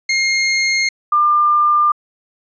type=tone pair in turn; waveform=sawtooth / sine; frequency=2134 / 1197.7 Hz; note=C7 / D6; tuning=+34 / +34 cents; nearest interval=minor seventh; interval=1000 cents; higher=first; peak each=-10 dBFS; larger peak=neither; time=0.09-0.89 / 1.12-1.92 s; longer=neither; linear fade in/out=5 ms; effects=resampled to 16000 Hz